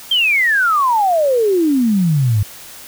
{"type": "exponential sweep", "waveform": "sine", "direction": "down", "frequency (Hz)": [3223, 98], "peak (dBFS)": -11, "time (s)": [0.11, 2.43], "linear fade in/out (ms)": 5, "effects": ["white hiss -36 dBFS RMS until 2.87 s"]}